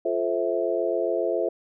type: chord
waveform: sine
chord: F major seventh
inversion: none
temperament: just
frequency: 349.2 / 436.5 / 523.8 / 654.8 Hz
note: F4 / A4 / C5 / E5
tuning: 0 / -14 / +2 / -12 cents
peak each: -28 / -28 / -28 / -27 dBFS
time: 0.05-1.49 s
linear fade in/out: 5 ms
effects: none